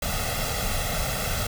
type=noise with comb filter; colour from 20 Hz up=pink; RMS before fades=-27 dBFS; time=0.02-1.47 s; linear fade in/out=5 ms; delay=1.5 ms; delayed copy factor=+0.8; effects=none